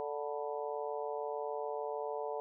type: harmonic tone with a mistuned harmonic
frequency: 146.83 Hz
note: D3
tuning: in tune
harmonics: 3 / 4 / 5 / 6 / 7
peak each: -39 / -41 / -43 / -45 / -46 dBFS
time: 0-2.4 s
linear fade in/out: 0 ms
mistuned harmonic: 7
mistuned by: -78 cents
effects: none